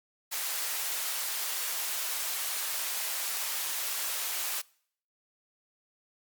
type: high-pass noise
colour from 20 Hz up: white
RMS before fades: -33 dBFS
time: 0.31-4.62 s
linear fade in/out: 20 ms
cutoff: 680 Hz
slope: 12 dB/octave
effects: noise-tail reverb RT60 0.6 s tail -24 dB re dry + Opus 48 kbps